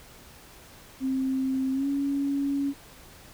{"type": "tone with pitch glide", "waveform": "sine", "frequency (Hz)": [263.9, 279.6], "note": ["C4", "C#4"], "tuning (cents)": [15, 15], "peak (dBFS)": -24, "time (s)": [1, 2.74], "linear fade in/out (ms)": 50, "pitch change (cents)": 100, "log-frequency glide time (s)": [1.73, 1.87], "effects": ["pink hiss -50 dBFS RMS until 3.33 s"]}